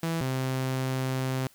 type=tone pair in turn; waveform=sawtooth; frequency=164.81 / 130.81 Hz; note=E3 / C3; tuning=0 / 0 cents; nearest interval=major third; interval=400 cents; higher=first; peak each=-23 dBFS; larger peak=neither; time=0.03-0.21 / 0.21-1.47 s; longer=second; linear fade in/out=2 ms; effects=white hiss -59 dBFS RMS until 1.54 s